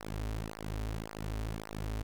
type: tone with flanger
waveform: sawtooth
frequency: 53.5 Hz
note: A1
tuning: 48 cents flat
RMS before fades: -38 dBFS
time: 0-2.03 s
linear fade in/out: 10 ms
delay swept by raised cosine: 0.28 to 6.08 ms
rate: 1.8 Hz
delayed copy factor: -1
effects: none